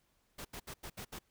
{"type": "noise bursts at uneven times", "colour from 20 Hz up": "pink", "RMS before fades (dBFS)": -45, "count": 6, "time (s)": [[0.38, 0.45], [0.53, 0.6], [0.67, 0.74], [0.83, 0.9], [0.97, 1.05], [1.12, 1.19]], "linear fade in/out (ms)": 10, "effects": ["pink hiss -75 dBFS RMS until 1.3 s"]}